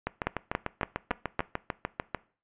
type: two click trains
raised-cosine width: 0.5 ms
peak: -11 / -14 dBFS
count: 5 / 15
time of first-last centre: 0.27-1.394 / 0.07-2.147 s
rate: 3.56 / 6.74 Hz
effects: noise-tail reverb RT60 0.4 s tail -20 dB re dry + resampled to 8000 Hz